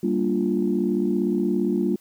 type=chord; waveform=sine; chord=G minor seventh; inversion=none; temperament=equal; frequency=196 / 233.1 / 293.7 / 349.2 Hz; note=G3 / Bb3 / D4 / F4; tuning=0 / 0 / 0 / 0 cents; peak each=-24 / -25 / -27 / -24 dBFS; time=0.03-1.96 s; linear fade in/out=5 ms; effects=tanh soft clip ceiling -10 dBFS + white hiss -58 dBFS RMS until 2 s